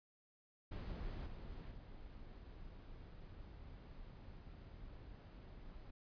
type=noise with level steps; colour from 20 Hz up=brown; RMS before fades=-45 / -50 / -54 dBFS; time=0.71-5.91 s; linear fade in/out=10 ms; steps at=1.26 / 1.71 s; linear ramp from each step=5 ms; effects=resampled to 11025 Hz